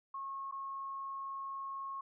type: tone with dropouts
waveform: sine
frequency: 1089 Hz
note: C#6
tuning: 31 cents flat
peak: -39 dBFS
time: 0.14-2.01 s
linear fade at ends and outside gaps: 5 ms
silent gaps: 0.513-0.522 s
effects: none